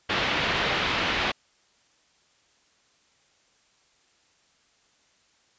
white low-pass noise, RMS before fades -26 dBFS, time 0.09-1.32 s, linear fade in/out 10 ms, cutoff 3400 Hz, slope 24 dB/octave, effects white hiss -64 dBFS RMS until 5.58 s + resampled to 16000 Hz

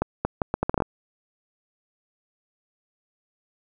accelerating click train, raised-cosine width 1 ms, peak -8 dBFS, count 10, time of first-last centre 0.02-0.822 s, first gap 230 ms, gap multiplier 0.73, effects none

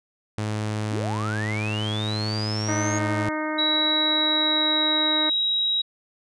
sawtooth tone, 106.9 Hz, A2, 49 cents flat, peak -21 dBFS, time 0.38-3.29 s, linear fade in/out 0 ms
sine linear sweep, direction up, 204.8 to 6645 Hz, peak -30 dBFS, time 0.91-2.99 s, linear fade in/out 10 ms
harmonic tone, 308.4 Hz, D#4, 15 cents flat, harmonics 1 / 2 / 3 / 4 / 5 / 6 / 7, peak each -28 / -31 / -33 / -34 / -35 / -36 / -36 dBFS, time 2.68-5.3 s, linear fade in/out 10 ms
sine tone with pitch glide, 3887 to 3836 Hz, B7 to A#7, -28 to +49 cents, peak -20 dBFS, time 3.58-5.82 s, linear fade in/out 10 ms, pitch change -23 cents, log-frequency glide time 3.89-5.24 s
effects resampled to 22050 Hz

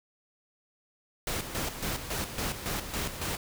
pink noise with tremolo, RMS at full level -32 dBFS, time 1.27-3.37 s, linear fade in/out 2 ms, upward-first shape square, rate 3.6 Hz, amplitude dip 60%, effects none

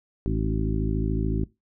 harmonic tone with a mistuned harmonic, 53.7 Hz, A1, 41 cents flat, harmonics 1 / 2 / 3 / 4 / 5 / 6 / 7, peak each -26 / -29 / -31 / -32 / -33 / -34 / -34 dBFS, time 0.26-1.44 s, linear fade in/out 0 ms, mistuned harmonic 6, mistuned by -33 cents, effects noise-tail reverb RT60 0.2 s tail -20 dB re dry

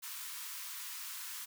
white high-pass noise, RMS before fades -44 dBFS, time 0.02-1.46 s, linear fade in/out 20 ms, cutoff 930 Hz, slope 96 dB/octave, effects none

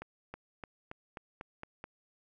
accelerating click train, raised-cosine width 0.5 ms, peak -27 dBFS, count 8, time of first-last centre 0.02-1.841 s, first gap 320 ms, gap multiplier 0.93, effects none

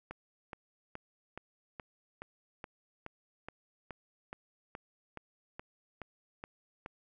click train, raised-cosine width 0.5 ms, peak -27 dBFS, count 17, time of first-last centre 0.11-6.861 s, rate 2.37 Hz, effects none

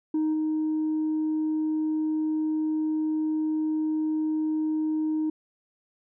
sine tone with level steps, 311.1 Hz, D#4, in tune, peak -20 / -22 dBFS, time 0.14-5.3 s, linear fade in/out 5 ms, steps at 0.33 s, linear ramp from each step 10 ms, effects tanh soft clip ceiling -21 dBFS

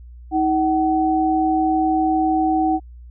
sine tone pair together, 317.6 / 755.4 Hz, D#4 / F#5, +36 / +36 cents, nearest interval octave + minor third, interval 1500 cents, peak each -18 dBFS, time 0.31-2.8 s, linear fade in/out 50 ms, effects added 60 Hz sine -37 dBFS peak until 3.1 s

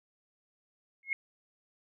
sine tone with exponential growth, 2162 Hz, C#7, 44 cents flat, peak -24 dBFS, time 1.03-1.13 s, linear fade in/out 1 ms, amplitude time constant 21 ms, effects none

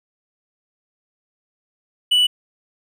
triangle tone, 2960 Hz, F#7, in tune, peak -11 dBFS, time 2.11-2.27 s, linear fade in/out 10 ms, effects none

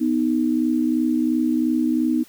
sine tone pair together, 248.7 / 311.6 Hz, B3 / D#4, +12 / +3 cents, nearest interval major third, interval 391 cents, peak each -20 dBFS, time 0-2.24 s, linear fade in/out 20 ms, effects white hiss -50 dBFS RMS until 2.28 s

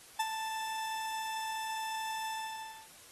40% pulse tone with ADSR envelope, 882 Hz, A5, 4 cents sharp, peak -26 dBFS, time 0.19-2.89 s, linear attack 9 ms, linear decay 43 ms, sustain -9 dB, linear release 610 ms, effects white hiss -55 dBFS RMS until 3.11 s + AAC 32 kbps

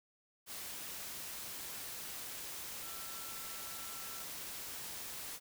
sine tone in noise, 1343 Hz, E6, 32 cents sharp, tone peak -54 dBFS, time 2.8-4.26 s, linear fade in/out 50 ms, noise white, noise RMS -45 dBFS, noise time 0.46-5.4 s, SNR -12 dB, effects none

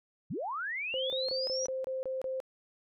sine linear sweep, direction up, 103.83 to 5920 Hz, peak -33 dBFS, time 0.3-1.67 s, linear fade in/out 10 ms
sine tone bursts, 523.3 Hz, C5, in tune, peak -32 dBFS, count 8, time 0.94-2.402 s, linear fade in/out 0 ms, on 160 ms, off 26 ms
effects none

